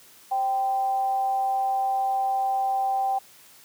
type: tone with amplitude modulation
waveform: sine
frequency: 780 Hz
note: G5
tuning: 9 cents flat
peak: -20 dBFS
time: 0.31-3.19 s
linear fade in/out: 10 ms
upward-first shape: sine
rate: 247 Hz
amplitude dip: 35%
effects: white hiss -52 dBFS RMS until 3.64 s + high-pass 80 Hz 12 dB/octave